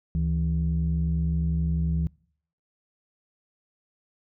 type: tone pair together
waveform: sine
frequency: 71.91 / 163.3 Hz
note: D2 / E3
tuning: -36 / -16 cents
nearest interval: octave + major second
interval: 1420 cents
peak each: -24 dBFS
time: 0.15-2.07 s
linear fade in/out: 0 ms
effects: noise-tail reverb RT60 0.6 s tail -26 dB re dry + tanh soft clip ceiling -17 dBFS